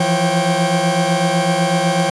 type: tone cluster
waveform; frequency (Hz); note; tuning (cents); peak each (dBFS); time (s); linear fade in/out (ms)
40% pulse; 166.5 / 174.5 / 545 / 780; E3 / F3 / C#5 / G5; +18 / -1 / -29 / -9; -19; 0-2.1; 5
effects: resampled to 24000 Hz